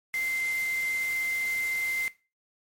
sine tone in noise, 2082 Hz, C7, 9 cents flat, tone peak -27 dBFS, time 0.14-2.08 s, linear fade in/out 0 ms, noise white, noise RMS -41 dBFS, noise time 0.14-2.08 s, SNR +11 dB, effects noise-tail reverb RT60 0.3 s tail -18 dB re dry + MP3 64 kbps

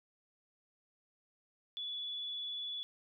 sine tone with vibrato, 3427 Hz, A7, 46 cents flat, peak -38 dBFS, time 1.77-2.83 s, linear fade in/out 0 ms, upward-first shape sine, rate 20 Hz, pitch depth 16 cents each way, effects none

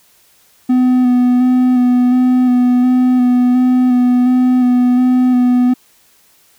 triangle tone with vibrato, 250 Hz, B3, 21 cents sharp, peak -6 dBFS, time 0.69-5.74 s, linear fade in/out 10 ms, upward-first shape square, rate 1.4 Hz, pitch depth 16 cents each way, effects white hiss -51 dBFS RMS until 6.58 s

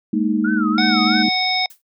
sine chord, Ab suspended second, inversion none, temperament equal with one note detuned, 207.7 / 230.1 / 311.1 Hz, Ab3 / Bb3 / Eb4, 0 / -22 / 0 cents, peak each -20 dBFS, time 0.13-1.29 s, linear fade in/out 5 ms
sine tone with vibrato, 1382 Hz, F6, 19 cents flat, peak -22 dBFS, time 0.44-1.23 s, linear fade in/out 10 ms, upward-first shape sine, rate 3 Hz, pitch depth 180 cents each way
harmonic tone, 742 Hz, F#5, 5 cents sharp, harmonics 1 / 3 / 5 / 7, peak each -22 / -22 / -22 / -22 dBFS, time 0.78-1.66 s, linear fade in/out 2 ms
blue noise with exponential decay, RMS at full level -36 dBFS, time 1.7-1.82 s, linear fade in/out 5 ms, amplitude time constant 25 ms
effects noise-tail reverb RT60 0.1 s tail -26 dB re dry

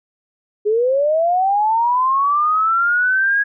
sine linear sweep, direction up, 408 to 1661.2 Hz, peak -13 dBFS, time 0.65-3.44 s, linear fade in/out 20 ms, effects none

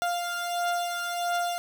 30% pulse beating tone pair, 698.5 / 700 Hz, F5 / F5, 0 / +4 cents, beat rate 1.5 Hz, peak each -26 / -30 dBFS, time 0.02-1.58 s, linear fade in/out 0 ms, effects none

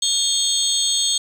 sine tone cluster, 3257 / 3604 / 4344 / 6500 / 8060 Hz, G#7 / A7 / C#8 / G#8 / B8, -34 / +41 / -36 / -38 / +34 cents, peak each -23 dBFS, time 0.02-1.18 s, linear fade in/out 5 ms, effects tanh soft clip ceiling -8 dBFS + 7-bit

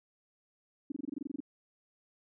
sine tone bursts, 282.5 Hz, C#4, 33 cents sharp, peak -33 dBFS, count 12, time 0.9-1.404 s, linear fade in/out 5 ms, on 20 ms, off 24 ms, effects none

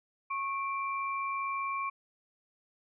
sine tone pair together, 1096.2 / 2349 Hz, C#6 / D7, -20 / 0 cents, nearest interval octave + minor second, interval 1320 cents, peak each -32 / -38 dBFS, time 0.3-1.9 s, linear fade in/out 10 ms, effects none

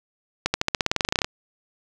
accelerating click train, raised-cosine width 0.2 ms, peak -3 dBFS, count 17, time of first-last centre 0.46-1.245 s, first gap 80 ms, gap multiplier 0.93, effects none

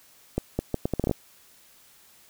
accelerating click train, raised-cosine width 2 ms, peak -11 dBFS, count 10, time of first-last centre 0.38-1.112 s, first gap 210 ms, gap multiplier 0.73, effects white hiss -56 dBFS RMS until 2.29 s

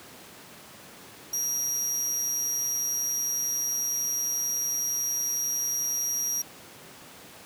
35% pulse tone with amplitude modulation, 5700 Hz, F8, 34 cents sharp, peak -22 dBFS, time 1.33-6.42 s, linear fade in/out 5 ms, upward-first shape sine, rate 131 Hz, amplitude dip 35%, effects pink hiss -47 dBFS RMS until 7.45 s + high-pass 150 Hz 12 dB/octave

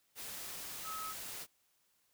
sine tone in noise, 1285 Hz, E6, 45 cents flat, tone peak -41 dBFS, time 0.83-1.15 s, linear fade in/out 50 ms, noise white, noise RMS -45 dBFS, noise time 0.15-1.47 s, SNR +1 dB, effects white hiss -75 dBFS RMS until 2.13 s

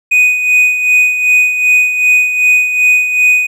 triangle tone with tremolo, 2489 Hz, D#7, in tune, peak -3 dBFS, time 0.11-3.47 s, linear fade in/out 10 ms, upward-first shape sine, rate 2.6 Hz, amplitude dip 60%, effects none

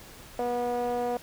sawtooth tone with band-pass filter, 242.9 Hz, B3, 29 cents flat, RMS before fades -29 dBFS, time 0.39-1.17 s, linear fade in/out 0 ms, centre 610 Hz, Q 9.5, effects pink hiss -48 dBFS RMS until 1.22 s

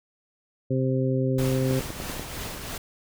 harmonic tone, 130.81 Hz, C3, in tune, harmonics 1 / 2 / 3 / 4, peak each -24 / -27 / -29 / -30 dBFS, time 0.7-1.8 s, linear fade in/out 10 ms
pink noise with tremolo, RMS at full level -33 dBFS, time 1.38-2.78 s, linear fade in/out 5 ms, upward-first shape triangle, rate 3.1 Hz, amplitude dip 45%
click train, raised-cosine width 2 ms, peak -20 dBFS, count 6, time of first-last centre 1.71-2.195 s, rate 10.3 Hz
effects none

